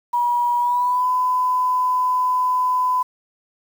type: tone with pitch glide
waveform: sine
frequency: 964 to 1005.5 Hz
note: B5 to B5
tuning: -42 to +31 cents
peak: -16 dBFS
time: 0.13-3.03 s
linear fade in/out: 10 ms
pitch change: +73 cents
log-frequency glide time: 0.59-1.08 s
effects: 7-bit